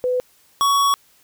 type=tone pair in turn; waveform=sine / square; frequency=501 / 1120.2 Hz; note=B4 / C#6; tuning=+25 / +18 cents; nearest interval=octave + major second; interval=1393 cents; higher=second; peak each=-17 / -15 dBFS; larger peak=second; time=0.04-0.2 / 0.61-0.94 s; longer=second; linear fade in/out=0 ms; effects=white hiss -56 dBFS RMS until 1.23 s